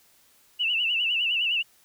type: tone with vibrato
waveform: sine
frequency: 2794 Hz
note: F7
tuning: in tune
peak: -22 dBFS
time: 0.59-1.63 s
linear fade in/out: 20 ms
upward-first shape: sine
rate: 9.8 Hz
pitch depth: 110 cents each way
effects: white hiss -60 dBFS RMS until 1.84 s